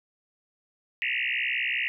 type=tone with frequency modulation; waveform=sine; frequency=2354 Hz; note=D7; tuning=3 cents sharp; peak=-25 dBFS; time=1.02-1.88 s; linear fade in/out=0 ms; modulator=62.5 Hz; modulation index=7.8; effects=none